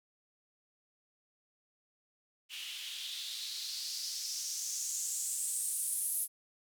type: noise with band-pass filter sweep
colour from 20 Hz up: blue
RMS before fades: -38 dBFS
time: 2.49-6.28 s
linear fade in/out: 50 ms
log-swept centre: 2800 to 11000 Hz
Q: 3.9
effects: none